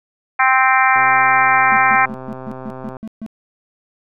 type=harmonic tone; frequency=261.6 Hz; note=C4; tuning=in tune; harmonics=3 / 4 / 5 / 6 / 7 / 8 / 9; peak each=-16 / -17 / -18 / -19 / -19 / -20 / -21 dBFS; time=0.39-2.06 s; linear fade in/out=10 ms
type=click train; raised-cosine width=1 ms; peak=-18 dBFS; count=262; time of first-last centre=0.96-2.968 s; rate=130 Hz
type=tone bursts; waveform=triangle; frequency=220.3 Hz; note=A3; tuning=2 cents sharp; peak=-23 dBFS; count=9; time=1.72-3.263 s; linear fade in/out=0 ms; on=47 ms; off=140 ms
effects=none